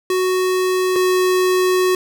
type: tone pair in turn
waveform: square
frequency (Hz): 370 / 368.5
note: F#4 / F#4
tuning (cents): 0 / -7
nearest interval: unison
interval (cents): 7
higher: first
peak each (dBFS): -16 / -14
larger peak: second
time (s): 0.1-0.96 / 0.96-1.95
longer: second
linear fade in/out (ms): 2
effects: none